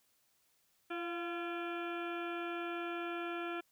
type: harmonic tone with a mistuned harmonic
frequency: 341.9 Hz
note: F4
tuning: 37 cents flat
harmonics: 1 / 2 / 3 / 4 / 5 / 7 / 8 / 9 / 10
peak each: -40 / -45 / -53 / -44 / -49 / -48 / -56 / -56 / -59 dBFS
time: 0.9-3.61 s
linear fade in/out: 10 ms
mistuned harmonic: 2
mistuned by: +35 cents
effects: white hiss -74 dBFS RMS until 3.71 s